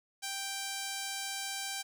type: tone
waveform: 5% pulse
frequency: 785 Hz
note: G5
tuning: 2 cents sharp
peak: -24 dBFS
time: 0.22-1.83 s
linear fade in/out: 20 ms
effects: none